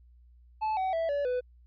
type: tone with pitch steps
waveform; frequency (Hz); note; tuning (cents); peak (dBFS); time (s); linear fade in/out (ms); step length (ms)
triangle; 868 / 755.6 / 657.8 / 572.7 / 498.5; A5 / F#5 / E5 / D5 / B4; -24 / +36 / -4 / -44 / +16; -25; 0.61-1.41; 20; 160
effects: added 60 Hz sine -54 dBFS peak until 1.66 s + resampled to 11025 Hz